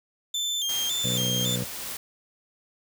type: tone with vibrato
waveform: 30% pulse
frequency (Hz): 3366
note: G#7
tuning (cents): +23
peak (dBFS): -23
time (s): 0.34-1.56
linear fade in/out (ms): 5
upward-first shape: square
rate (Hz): 1.8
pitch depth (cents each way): 85
type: noise with tremolo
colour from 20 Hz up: white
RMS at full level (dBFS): -34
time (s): 0.69-1.97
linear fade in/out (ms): 2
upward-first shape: triangle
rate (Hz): 2.7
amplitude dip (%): 30
type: harmonic tone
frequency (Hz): 61.74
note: B1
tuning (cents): 0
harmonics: 2 / 3 / 4 / 5 / 6 / 7 / 8 / 9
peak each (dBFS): -30 / -32 / -37 / -45 / -47 / -47 / -37 / -42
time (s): 1.04-1.64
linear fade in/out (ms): 5
effects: none